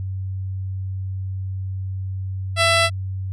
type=tone; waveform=10% pulse; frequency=667 Hz; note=E5; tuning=20 cents sharp; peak=-6 dBFS; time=2.56-2.9 s; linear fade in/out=50 ms; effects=added 95 Hz sine -24 dBFS peak until 3.32 s + resampled to 22050 Hz